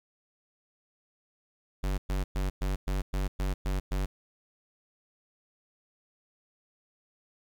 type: tone bursts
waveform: square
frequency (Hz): 47.74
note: G1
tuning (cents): -45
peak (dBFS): -28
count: 9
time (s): 1.83-4.06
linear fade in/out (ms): 10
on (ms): 150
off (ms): 110
effects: 11-bit